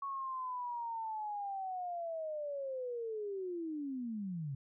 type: linear sweep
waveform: sine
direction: down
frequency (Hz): 1113 to 130.81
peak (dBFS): -37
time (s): 0.02-4.55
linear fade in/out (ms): 5
effects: none